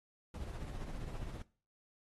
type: noise with tremolo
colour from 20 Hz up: brown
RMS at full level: -41 dBFS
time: 0.34-1.42 s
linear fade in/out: 2 ms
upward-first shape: sine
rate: 15 Hz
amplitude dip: 45%
effects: noise-tail reverb RT60 0.4 s tail -19 dB re dry + AAC 32 kbps